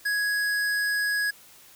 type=tone with tanh clipping; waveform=sine; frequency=1666 Hz; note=G#6; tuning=5 cents sharp; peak=-25 dBFS; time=0.05-1.31 s; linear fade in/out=10 ms; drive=18 dB; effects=white hiss -52 dBFS RMS until 1.75 s